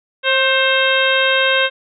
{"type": "harmonic tone with a mistuned harmonic", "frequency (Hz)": 532, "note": "C5", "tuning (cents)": 29, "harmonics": [1, 2, 3, 4, 5, 6, 7], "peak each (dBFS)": [-18, -23, -17, -23, -20, -21, -22], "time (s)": [0.23, 1.7], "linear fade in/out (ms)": 50, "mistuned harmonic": 3, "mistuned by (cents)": -36, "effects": []}